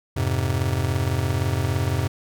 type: chord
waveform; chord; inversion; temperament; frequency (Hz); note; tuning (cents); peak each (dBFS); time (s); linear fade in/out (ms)
square; F minor; none; just; 87.31 / 104.77 / 130.96; F2 / Ab2 / C3; 0 / +16 / +2; -26; 0.16-2.08; 10
effects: none